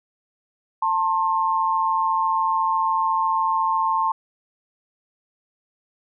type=tone pair together; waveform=sine; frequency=892 / 1066 Hz; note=A5 / C6; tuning=+23 / +32 cents; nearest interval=minor third; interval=309 cents; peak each=-21 dBFS; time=0.82-4.12 s; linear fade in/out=5 ms; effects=none